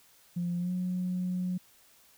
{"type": "tone with pitch glide", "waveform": "sine", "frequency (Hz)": [174.61, 181.71], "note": ["F3", "F#3"], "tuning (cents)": [0, -31], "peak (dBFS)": -28, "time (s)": [0.36, 1.58], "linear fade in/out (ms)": 10, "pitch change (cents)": 69, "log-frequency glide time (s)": [0.58, 0.72], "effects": ["tanh soft clip ceiling -24 dBFS", "white hiss -61 dBFS RMS until 2.17 s"]}